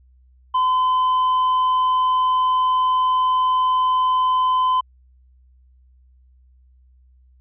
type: tone with tanh clipping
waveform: sine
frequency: 1020 Hz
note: C6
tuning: 44 cents flat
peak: -16 dBFS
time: 0.54-4.81 s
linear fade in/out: 10 ms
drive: 4 dB
effects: added 63 Hz sine -50 dBFS peak until 7.4 s + resampled to 8000 Hz